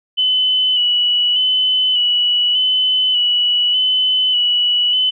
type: tone with vibrato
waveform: sine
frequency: 2983 Hz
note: F#7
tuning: 13 cents sharp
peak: -12 dBFS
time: 0.17-5.11 s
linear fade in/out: 20 ms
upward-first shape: square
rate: 0.84 Hz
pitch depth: 24 cents each way
effects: none